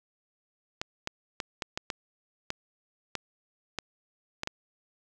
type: clicks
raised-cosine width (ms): 0.2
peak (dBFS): -14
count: 11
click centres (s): 0.815 / 1.074 / 1.402 / 1.622 / 1.775 / 1.902 / 2.504 / 3.153 / 3.787 / 4.434 / 4.474
effects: none